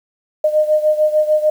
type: beating tone pair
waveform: sine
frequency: 610 / 616.7 Hz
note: D#5 / D#5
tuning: -34 / -16 cents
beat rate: 6.7 Hz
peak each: -13 / -17 dBFS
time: 0.44-1.5 s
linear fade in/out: 5 ms
effects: 7-bit